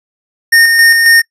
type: tone with tremolo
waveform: square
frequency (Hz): 1835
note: A#6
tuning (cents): -28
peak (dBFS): -4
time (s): 0.52-1.22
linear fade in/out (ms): 10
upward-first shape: square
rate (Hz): 3.7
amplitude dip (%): 35
effects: noise-tail reverb RT60 0.1 s tail -24 dB re dry + resampled to 32000 Hz